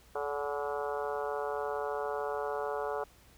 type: harmonic tone with a mistuned harmonic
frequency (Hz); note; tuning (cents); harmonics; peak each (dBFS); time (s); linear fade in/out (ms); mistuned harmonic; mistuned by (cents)
143.7; D3; -37; 3 / 4 / 5 / 6 / 7 / 8 / 9 / 10; -36 / -38 / -40 / -42 / -43 / -44 / -45 / -46; 0.15-3.04; 5; 5; +49
effects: added 60 Hz sine -61 dBFS peak until 3.37 s + pink hiss -61 dBFS RMS until 3.37 s